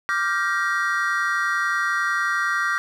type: chord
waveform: triangle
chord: G minor seventh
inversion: second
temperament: equal with one note detuned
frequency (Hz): 1174.7 / 1396.9 / 1568 / 1897.2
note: D6 / F6 / G6 / Bb6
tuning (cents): 0 / 0 / 0 / +30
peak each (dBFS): -24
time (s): 0.09-2.78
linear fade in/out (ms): 0
effects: none